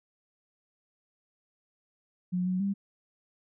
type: tone with pitch steps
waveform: sine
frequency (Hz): 180.5 / 184 / 198.1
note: F#3 / F#3 / G3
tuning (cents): -43 / -9 / +18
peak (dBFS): -26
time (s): 2.32-2.74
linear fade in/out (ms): 20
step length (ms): 140
effects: none